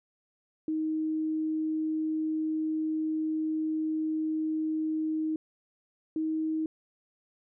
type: tone pair in turn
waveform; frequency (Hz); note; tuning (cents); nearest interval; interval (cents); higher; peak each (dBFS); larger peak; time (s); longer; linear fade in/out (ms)
sine; 313.7 / 315.7; D#4 / D#4; +14 / +25; unison; 11; second; -27; neither; 0.68-5.36 / 6.16-6.66; first; 2
effects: none